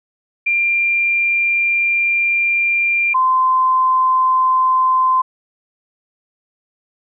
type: tone pair in turn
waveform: sine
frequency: 2384 / 1034.1 Hz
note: D7 / C6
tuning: +25 / -21 cents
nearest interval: octave + major second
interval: 1446 cents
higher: first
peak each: -13 / -11 dBFS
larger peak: second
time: 0.46-3.14 / 3.14-5.22 s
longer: first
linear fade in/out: 10 ms
effects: none